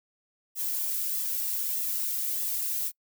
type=noise with flanger; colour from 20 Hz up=violet; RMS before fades=-30 dBFS; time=0.55-2.92 s; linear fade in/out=50 ms; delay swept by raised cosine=1.3 to 2.4 ms; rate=1.6 Hz; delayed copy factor=-0.5; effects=noise-tail reverb RT60 0.1 s tail -25 dB re dry